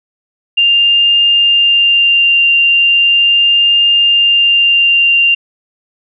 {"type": "tone with vibrato", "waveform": "sine", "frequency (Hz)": 2794, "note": "F7", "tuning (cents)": 0, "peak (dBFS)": -6, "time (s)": [0.57, 5.35], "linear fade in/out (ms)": 10, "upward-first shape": "triangle", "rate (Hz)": 0.38, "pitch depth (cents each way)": 9, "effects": []}